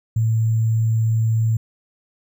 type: tone with sample-and-hold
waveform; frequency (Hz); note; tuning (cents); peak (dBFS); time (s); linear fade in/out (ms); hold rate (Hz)
sine; 112.1; A2; +33; -15; 0.16-1.57; 5; 7350
effects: none